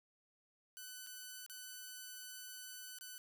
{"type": "tone with dropouts", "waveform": "5% pulse", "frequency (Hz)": 1501, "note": "F#6", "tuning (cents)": 24, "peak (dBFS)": -37, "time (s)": [0.77, 3.18], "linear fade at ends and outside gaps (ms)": 0, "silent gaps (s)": [[1.065, 1.07], [1.463, 1.498], [2.986, 3.01]], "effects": []}